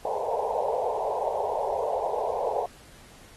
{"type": "band-pass noise", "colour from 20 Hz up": "pink", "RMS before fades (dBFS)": -28, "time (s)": [0.05, 2.66], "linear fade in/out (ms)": 2, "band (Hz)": [420, 960], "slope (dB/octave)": 96, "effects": ["pink hiss -52 dBFS RMS until 3.36 s", "AAC 32 kbps"]}